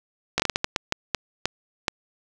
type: slowing click train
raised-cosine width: 0.2 ms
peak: -4 dBFS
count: 12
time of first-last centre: 0.38-1.882 s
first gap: 17 ms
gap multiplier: 1.38
effects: none